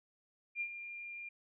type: tone with ADSR envelope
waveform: sine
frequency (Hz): 2398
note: D7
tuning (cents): +36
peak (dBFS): -33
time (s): 0.55-1.29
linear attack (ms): 57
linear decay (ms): 72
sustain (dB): -10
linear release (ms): 6
effects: none